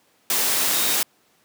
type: tone in noise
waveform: sine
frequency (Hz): 3736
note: A#7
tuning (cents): +3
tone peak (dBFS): -30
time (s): 0.74-0.95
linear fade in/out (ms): 2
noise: white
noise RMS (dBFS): -21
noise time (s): 0.3-1.03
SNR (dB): -12
effects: pink hiss -61 dBFS RMS until 1.44 s + high-pass 200 Hz 12 dB/octave